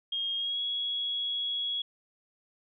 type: tone with pitch glide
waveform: sine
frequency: 3243 to 3338 Hz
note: G#7 to G#7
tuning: -42 to +8 cents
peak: -29 dBFS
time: 0.12-1.82 s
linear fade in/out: 5 ms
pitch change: +50 cents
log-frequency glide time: 0.37-0.6 s
effects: none